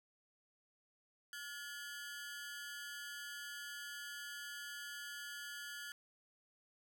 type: ring-modulated tone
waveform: sawtooth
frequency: 1568 Hz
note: G6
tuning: in tune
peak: -39 dBFS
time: 1.33-5.92 s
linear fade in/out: 0 ms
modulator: 140 Hz
effects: none

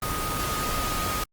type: tone in noise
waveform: sine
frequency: 1244.5 Hz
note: D#6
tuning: in tune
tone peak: -30 dBFS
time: 0.02-1.24 s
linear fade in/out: 5 ms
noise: pink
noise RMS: -29 dBFS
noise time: 0.02-1.24 s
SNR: -4 dB
effects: Opus 24 kbps

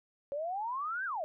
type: exponential two-way sweep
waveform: sine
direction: up then down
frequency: 549 to 1629 to 591 Hz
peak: -33 dBFS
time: 0.32-1.24 s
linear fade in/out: 0 ms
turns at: 1.05 s
effects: none

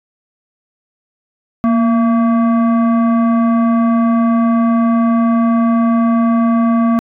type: tone with frequency modulation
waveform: sine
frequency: 233.9 Hz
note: A#3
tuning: 6 cents sharp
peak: -8 dBFS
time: 1.64-6.99 s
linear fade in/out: 0 ms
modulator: 908 Hz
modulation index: 0.54
effects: tanh soft clip ceiling -6 dBFS

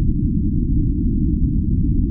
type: low-pass noise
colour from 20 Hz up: pink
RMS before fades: -17 dBFS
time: 0-2.1 s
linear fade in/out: 0 ms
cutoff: 320 Hz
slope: 96 dB/octave
effects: none

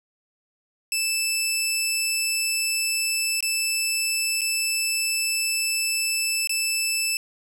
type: tone with dropouts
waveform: 15% pulse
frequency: 2637 Hz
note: E7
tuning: in tune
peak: -15 dBFS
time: 0.92-7.17 s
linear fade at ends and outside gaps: 1 ms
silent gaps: 3.406-3.426 / 4.41-4.416 / 6.473-6.494 s
effects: none

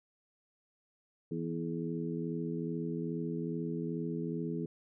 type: harmonic tone with a mistuned harmonic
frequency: 82.41 Hz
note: E2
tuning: in tune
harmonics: 2 / 3 / 4 / 5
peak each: -37 / -39 / -40 / -41 dBFS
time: 1.31-4.66 s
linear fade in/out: 5 ms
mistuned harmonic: 5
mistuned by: +48 cents
effects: none

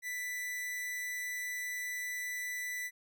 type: tone with amplitude modulation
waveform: 45% pulse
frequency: 1981 Hz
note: B6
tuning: 5 cents sharp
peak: -35 dBFS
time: 0.02-2.91 s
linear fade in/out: 50 ms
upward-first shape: sine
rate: 213 Hz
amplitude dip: 25%
effects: none

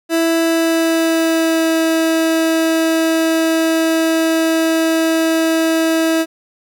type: tone with pitch glide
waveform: 30% pulse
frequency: 329.6 to 324.5 Hz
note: E4 to E4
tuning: 0 to -27 cents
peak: -10 dBFS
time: 0.09-6.26 s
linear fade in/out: 50 ms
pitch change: -27 cents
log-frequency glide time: 0.39-1.77 s
effects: none

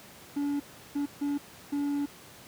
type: tone bursts at uneven times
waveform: triangle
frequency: 286.4 Hz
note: D4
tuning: 43 cents flat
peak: -25 dBFS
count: 4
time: 0.36-0.6 / 0.95-1.06 / 1.21-1.38 / 1.72-2.06 s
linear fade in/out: 10 ms
effects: pink hiss -50 dBFS RMS until 2.47 s + high-pass 100 Hz 12 dB/octave

